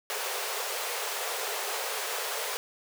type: high-pass noise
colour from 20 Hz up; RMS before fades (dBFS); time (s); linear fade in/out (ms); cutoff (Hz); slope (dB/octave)
pink; -33; 0.1-2.57; 0; 400; 96
effects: none

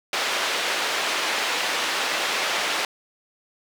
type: band-pass noise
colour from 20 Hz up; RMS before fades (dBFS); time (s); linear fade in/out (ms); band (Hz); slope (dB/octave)
white; -25; 0.13-2.85; 2; 420 to 3400; 12
effects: none

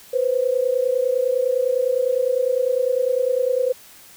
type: tone pair together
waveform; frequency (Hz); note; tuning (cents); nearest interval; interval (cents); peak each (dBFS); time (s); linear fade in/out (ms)
sine; 493.4 / 523.3; B4 / C5; -2 / 0; minor second; 102; -20; 0.13-3.73; 10
effects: white hiss -46 dBFS RMS until 4.16 s

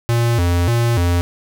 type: tone with vibrato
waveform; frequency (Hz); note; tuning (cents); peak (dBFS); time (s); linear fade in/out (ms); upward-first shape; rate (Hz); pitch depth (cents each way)
square; 101.3; G#2; -43; -14; 0.09-1.21; 0; square; 1.7; 260
effects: none

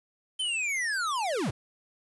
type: linear sweep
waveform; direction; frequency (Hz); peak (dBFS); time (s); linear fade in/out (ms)
square; down; 3121 to 81.2; -28; 0.39-1.51; 10
effects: resampled to 24000 Hz + 9-bit

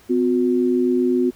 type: tone pair together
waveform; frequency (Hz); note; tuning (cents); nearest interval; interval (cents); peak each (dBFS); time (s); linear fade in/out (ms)
sine; 254.1 / 361.6; B3 / F#4; +49 / -40; tritone; 611; -18; 0.09-1.31; 20
effects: pink hiss -51 dBFS RMS until 1.35 s

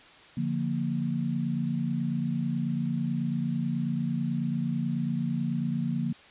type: chord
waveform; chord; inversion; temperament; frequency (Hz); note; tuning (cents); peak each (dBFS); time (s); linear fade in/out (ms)
sine; Bb major; first; just; 145.68 / 174.81 / 233.1; D3 / F3 / Bb3; -14 / +2 / 0; -31 / -31 / -30; 0.37-6.13; 5
effects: white hiss -52 dBFS RMS until 6.3 s + resampled to 8000 Hz

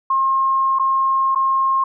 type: tone with dropouts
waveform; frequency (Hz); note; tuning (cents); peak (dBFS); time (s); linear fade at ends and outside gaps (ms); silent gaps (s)
sine; 1070; C6; +38; -14; 0.1-1.84; 5; 0.788-0.795 / 1.349-1.357
effects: none

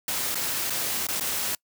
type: noise with dropouts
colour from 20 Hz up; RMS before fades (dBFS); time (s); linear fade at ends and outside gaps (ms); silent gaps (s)
white; -28; 0.08-1.55; 2; 0.346-0.354 / 0.699-0.704 / 1.069-1.086 / 1.198-1.208
effects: noise-tail reverb RT60 0.1 s tail -26 dB re dry + high-pass 80 Hz 12 dB/octave

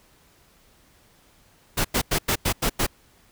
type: noise bursts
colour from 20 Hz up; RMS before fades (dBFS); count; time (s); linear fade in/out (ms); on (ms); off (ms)
pink; -22; 7; 1.77-2.867; 10; 77; 93
effects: pink hiss -58 dBFS RMS until 3.31 s

